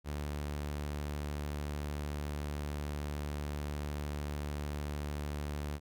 sawtooth tone, 73.42 Hz, D2, in tune, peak -32 dBFS, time 0.04-5.8 s, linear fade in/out 50 ms, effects none

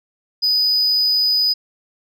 sine tone, 4978 Hz, D#8, in tune, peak -11 dBFS, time 0.42-1.54 s, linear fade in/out 20 ms, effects tanh soft clip ceiling -13 dBFS

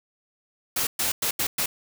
white noise bursts at uneven times, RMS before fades -25 dBFS, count 5, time 0.76-0.87 / 0.99-1.12 / 1.22-1.31 / 1.39-1.47 / 1.58-1.66 s, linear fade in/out 5 ms, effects none

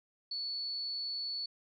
sine tone, 4435 Hz, C#8, in tune, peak -35 dBFS, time 0.31-1.46 s, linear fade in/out 5 ms, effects none

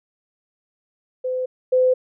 sine tone pair in turn, 510 / 510 Hz, C5 / C5, -44 / -44 cents, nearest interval unison, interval 0 cents, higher neither, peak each -21 / -13 dBFS, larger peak second, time 1.24-1.46 / 1.72-1.94 s, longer neither, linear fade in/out 10 ms, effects none

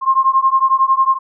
sine beating tone pair, 1060 / 1071 Hz, C6 / C6, +22 / +40 cents, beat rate 11 Hz, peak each -13 / -14 dBFS, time 0.01-1.19 s, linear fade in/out 50 ms, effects none

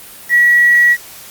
sine tone with quantisation, 1927 Hz, B6, 43 cents flat, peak -6 dBFS, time 0.29-0.97 s, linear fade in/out 50 ms, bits 5, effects white hiss -35 dBFS RMS until 1.3 s + Opus 32 kbps

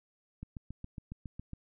click train, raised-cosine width 5 ms, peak -29 dBFS, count 9, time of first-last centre 0.43-1.533 s, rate 7.25 Hz, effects none

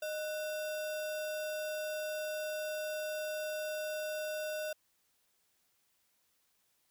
sine tone with sample-and-hold, 616 Hz, D#5, 17 cents flat, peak -35 dBFS, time 0.02-4.73 s, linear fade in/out 5 ms, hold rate 2100 Hz, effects white hiss -75 dBFS RMS until 6.9 s

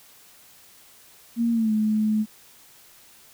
sine tone with pitch glide, 233.1 to 215 Hz, A#3 to A3, 0 to -40 cents, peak -19 dBFS, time 1.36-2.26 s, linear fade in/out 50 ms, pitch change -140 cents, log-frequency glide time 1.52-1.72 s, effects white hiss -52 dBFS RMS until 3.33 s

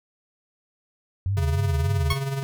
sine tone with vibrato, 88.1 Hz, F2, 16 cents sharp, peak -21 dBFS, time 1.26-2.13 s, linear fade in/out 0 ms, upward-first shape sine, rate 3.4 Hz, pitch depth 230 cents each way
square tone with tremolo, 136.6 Hz, C#3, 25 cents flat, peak -24 dBFS, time 1.37-2.43 s, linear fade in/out 0 ms, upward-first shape sine, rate 19 Hz, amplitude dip 50%
15% pulse tone with exponential decay, 1096 Hz, C#6, 20 cents flat, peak -15 dBFS, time 2.1-2.26 s, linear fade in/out 5 ms, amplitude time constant 33 ms
effects none

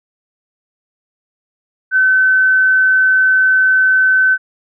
sine tone, 1524 Hz, G6, 49 cents flat, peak -8 dBFS, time 1.91-4.38 s, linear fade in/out 50 ms, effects none

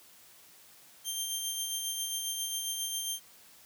15% pulse tone with tremolo, 3165 Hz, G7, 16 cents sharp, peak -24 dBFS, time 1.04-3.2 s, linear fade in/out 50 ms, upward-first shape sine, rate 7.4 Hz, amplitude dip 35%, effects white hiss -57 dBFS RMS until 3.65 s + high-pass 60 Hz 12 dB/octave

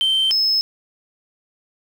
sine tone pair in turn, 3115 / 5190 Hz, G7 / E8, -12 / -28 cents, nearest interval major sixth, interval 884 cents, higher second, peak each -13 dBFS, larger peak neither, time 0.01-0.31 / 0.31-0.61 s, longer neither, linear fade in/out 0 ms, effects tanh soft clip ceiling -13 dBFS + 7-bit

